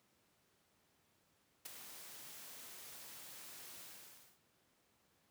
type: noise with ADSR envelope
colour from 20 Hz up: white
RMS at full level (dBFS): -44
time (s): 1.65-4.4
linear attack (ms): 9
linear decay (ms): 12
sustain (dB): -9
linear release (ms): 590
effects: pink hiss -75 dBFS RMS until 5.3 s + high-pass 100 Hz 12 dB/octave